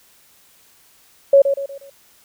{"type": "tone with echo", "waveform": "sine", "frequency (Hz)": 554.4, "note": "C#5", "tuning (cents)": 0, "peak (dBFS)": -6, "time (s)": [1.33, 1.42], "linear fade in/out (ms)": 5, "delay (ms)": 120, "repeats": 4, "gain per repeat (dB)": -8, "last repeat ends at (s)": 1.9, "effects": ["white hiss -53 dBFS RMS until 2.24 s"]}